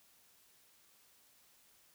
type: silence
effects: white hiss -67 dBFS RMS until 1.94 s